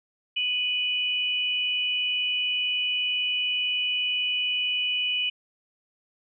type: tone pair together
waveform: sine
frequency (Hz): 2489 / 2960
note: D#7 / F#7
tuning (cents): 0 / 0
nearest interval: minor third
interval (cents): 300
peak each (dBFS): -28 / -25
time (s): 0.36-5.3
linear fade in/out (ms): 10
effects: none